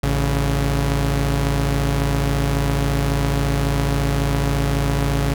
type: tone pair together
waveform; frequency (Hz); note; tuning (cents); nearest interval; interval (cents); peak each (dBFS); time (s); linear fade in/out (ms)
sawtooth; 54.54 / 140; A1 / C#3; -15 / +18; octave + major third; 1633; -16; 0.03-5.34; 5
effects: none